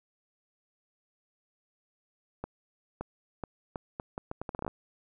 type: accelerating click train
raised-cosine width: 1 ms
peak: -21 dBFS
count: 15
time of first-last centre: 2.44-4.679 s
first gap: 570 ms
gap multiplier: 0.75
effects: none